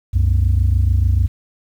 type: tone pair together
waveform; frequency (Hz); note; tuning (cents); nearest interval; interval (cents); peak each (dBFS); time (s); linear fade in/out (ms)
sine; 66.5 / 93.31; C2 / F#2; +29 / +15; tritone; 586; -13; 0.13-1.28; 20
effects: tanh soft clip ceiling -8 dBFS + 8-bit